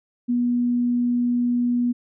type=tone; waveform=sine; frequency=242.7 Hz; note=B3; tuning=30 cents flat; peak=-18 dBFS; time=0.28-1.93 s; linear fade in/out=20 ms; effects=none